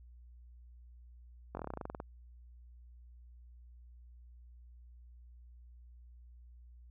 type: slowing click train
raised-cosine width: 1 ms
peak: -26 dBFS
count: 14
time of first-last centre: 1.55-2.001 s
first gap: 21 ms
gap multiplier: 1.08
effects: added 60 Hz sine -53 dBFS peak until 6.9 s